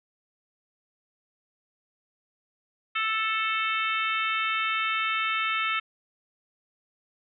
harmonic tone with a mistuned harmonic, 440 Hz, A4, in tune, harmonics 3 / 4 / 5 / 6 / 7 / 8, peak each -28 / -35 / -31 / -31 / -35 / -38 dBFS, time 2.95-5.8 s, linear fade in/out 10 ms, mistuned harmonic 8, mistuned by +56 cents, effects none

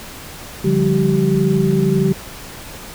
sine tone cluster, 145.9 / 177 / 198.8 / 385.4 Hz, D3 / F3 / G3 / G4, -11 / +23 / +25 / -29 cents, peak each -18 dBFS, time 0.64-2.13 s, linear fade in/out 10 ms, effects pink hiss -34 dBFS RMS until 2.94 s

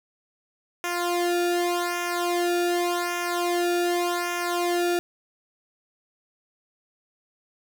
sawtooth tone with flanger, 350 Hz, F4, 4 cents sharp, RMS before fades -25 dBFS, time 0.84-4.99 s, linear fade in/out 0 ms, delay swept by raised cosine 0.23 to 0.98 ms, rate 0.86 Hz, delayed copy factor -0.9, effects none

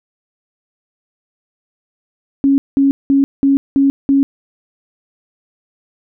sine tone bursts, 275.7 Hz, C#4, 9 cents flat, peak -8 dBFS, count 6, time 2.44-4.23 s, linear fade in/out 0 ms, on 140 ms, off 190 ms, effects none

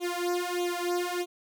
sawtooth tone with flanger, 352.8 Hz, F4, 18 cents sharp, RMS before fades -30 dBFS, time 0-1.26 s, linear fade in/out 50 ms, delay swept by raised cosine 0.29 to 2.69 ms, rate 1.6 Hz, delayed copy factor +0.95, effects none

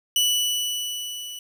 sawtooth tone with level ramp, 2960 Hz, F#7, in tune, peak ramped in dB -14 to -31 dBFS, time 0.16-1.39 s, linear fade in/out 2 ms, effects 9-bit

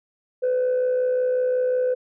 sine tone with amplitude modulation, 504 Hz, B4, 35 cents sharp, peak -15 dBFS, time 0.42-1.95 s, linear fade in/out 20 ms, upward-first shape sine, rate 65.5 Hz, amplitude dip 45%, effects tanh soft clip ceiling -16 dBFS

